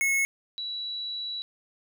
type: tone pair in turn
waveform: square / sine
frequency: 2185 / 3925 Hz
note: C#7 / B7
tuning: -26 / -11 cents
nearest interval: minor seventh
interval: 1015 cents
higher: second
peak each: -23 / -31 dBFS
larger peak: first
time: 0.01-0.25 / 0.58-1.42 s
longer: second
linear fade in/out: 0 ms
effects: none